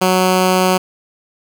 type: tone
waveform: 10% pulse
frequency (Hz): 185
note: F#3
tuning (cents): 0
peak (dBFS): -3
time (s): 0.01-0.78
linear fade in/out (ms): 10
effects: none